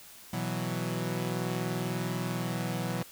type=chord; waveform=sawtooth; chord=B suspended fourth; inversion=none; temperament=equal; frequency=123.47 / 164.81 / 185 Hz; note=B2 / E3 / F#3; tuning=0 / 0 / 0 cents; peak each=-31 dBFS; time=0.33-3.03 s; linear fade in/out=5 ms; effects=white hiss -51 dBFS RMS until 3.11 s